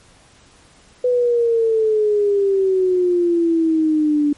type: exponential sweep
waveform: sine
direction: down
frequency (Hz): 500 to 290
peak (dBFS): -13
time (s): 1.04-4.33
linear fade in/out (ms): 5
effects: pink hiss -50 dBFS RMS until 4.37 s + MP3 48 kbps